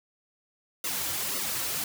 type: noise with flanger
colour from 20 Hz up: white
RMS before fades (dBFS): -31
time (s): 0.84-1.84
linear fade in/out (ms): 2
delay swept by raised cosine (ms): 1.2 to 4.8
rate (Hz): 1.9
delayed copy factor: -0.9
effects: none